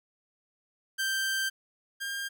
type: tone pair in turn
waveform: sawtooth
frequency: 1568 / 1604.7 Hz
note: G6 / G6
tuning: 0 / +40 cents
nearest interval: unison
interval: 40 cents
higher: second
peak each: -24 / -29 dBFS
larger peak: first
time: 0.98-1.5 / 2-2.29 s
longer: first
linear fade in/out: 20 ms
effects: none